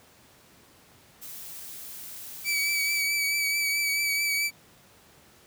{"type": "noise", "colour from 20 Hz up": "blue", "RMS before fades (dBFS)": -41, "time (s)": [1.21, 3.03], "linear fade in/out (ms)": 20}
{"type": "tone with vibrato", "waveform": "sawtooth", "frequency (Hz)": 2292, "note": "D7", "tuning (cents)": -43, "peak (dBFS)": -21, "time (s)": [2.44, 4.51], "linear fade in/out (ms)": 50, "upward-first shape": "triangle", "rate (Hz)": 4.6, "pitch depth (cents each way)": 31}
{"effects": ["pink hiss -56 dBFS RMS until 5.46 s", "high-pass 80 Hz 12 dB/octave"]}